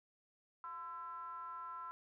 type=ring-modulated tone; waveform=triangle; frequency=157.3 Hz; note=D#3; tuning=19 cents sharp; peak=-39 dBFS; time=0.64-1.91 s; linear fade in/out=0 ms; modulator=1180 Hz; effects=none